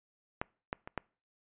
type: clicks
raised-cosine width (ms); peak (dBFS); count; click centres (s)
0.5; -17 / -18 / -27 / -18; 4; 0.415 / 0.729 / 0.875 / 0.977
effects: noise-tail reverb RT60 0.4 s tail -26 dB re dry + resampled to 8000 Hz